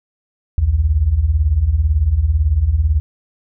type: beating tone pair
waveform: sine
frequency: 61.74 / 79.74 Hz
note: B1 / D#2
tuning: 0 / +43 cents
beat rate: 18 Hz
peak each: -17 / -13 dBFS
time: 0.58-3 s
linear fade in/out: 0 ms
effects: none